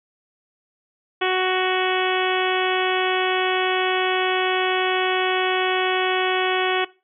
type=harmonic tone; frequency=371.3 Hz; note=F#4; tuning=6 cents sharp; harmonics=1 / 2 / 3 / 4 / 5 / 6 / 7 / 8 / 9; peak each=-22 / -25 / -27 / -28 / -29 / -30 / -30 / -31 / -32 dBFS; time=1.21-6.85 s; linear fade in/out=10 ms; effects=noise-tail reverb RT60 0.3 s tail -20 dB re dry